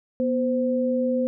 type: tone pair together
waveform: sine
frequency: 243.8 / 516.6 Hz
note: B3 / C5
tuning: -22 / -22 cents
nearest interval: octave + minor second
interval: 1300 cents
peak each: -23 dBFS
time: 0.2-1.27 s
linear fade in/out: 0 ms
effects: none